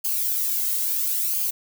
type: noise with flanger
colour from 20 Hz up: violet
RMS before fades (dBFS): -24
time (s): 0.04-1.51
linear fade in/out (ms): 10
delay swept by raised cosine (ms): 0.53 to 1.73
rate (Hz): 0.74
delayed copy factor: -0.55
effects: none